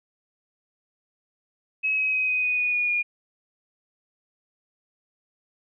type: tone with pitch steps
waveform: sine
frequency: 2562 / 2543 / 2524 / 2505 / 2486 / 2468 / 2449 / 2431 Hz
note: E7 / D#7 / D#7 / D#7 / D#7 / D#7 / D#7 / D#7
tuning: -50 / +37 / +24 / +11 / -2 / -15 / -28 / -41 cents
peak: -21 dBFS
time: 1.83-3.03 s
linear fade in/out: 20 ms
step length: 150 ms
effects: none